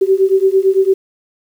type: beating tone pair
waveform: sine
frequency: 380 / 388.9 Hz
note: F#4 / G4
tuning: +46 / -14 cents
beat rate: 8.9 Hz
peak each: -12 dBFS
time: 0.01-0.94 s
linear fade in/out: 10 ms
effects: 7-bit